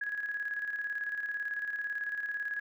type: tone with tremolo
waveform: sine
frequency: 1667 Hz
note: G#6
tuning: 6 cents sharp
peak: -31 dBFS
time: 0.01-2.6 s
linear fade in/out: 5 ms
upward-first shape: square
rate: 18 Hz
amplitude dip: 50%
effects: none